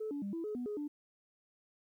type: tone with pitch steps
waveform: sine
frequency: 434 / 286.6 / 200.1 / 332.2 / 423.9 / 245.7 / 417.4 / 294.2 Hz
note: A4 / D4 / G3 / E4 / G#4 / B3 / G#4 / D4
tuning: -24 / -42 / +36 / +13 / +35 / -9 / +9 / +3 cents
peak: -35 dBFS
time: 0-0.88 s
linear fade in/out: 10 ms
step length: 110 ms
effects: tanh soft clip ceiling -32 dBFS + 12-bit